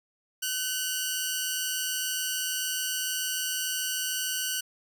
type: tone pair together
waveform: 10% pulse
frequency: 1514.9 / 2863 Hz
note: F#6 / F7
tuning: +40 / +42 cents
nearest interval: major seventh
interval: 1102 cents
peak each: -23 dBFS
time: 0.42-4.61 s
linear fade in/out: 10 ms
effects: none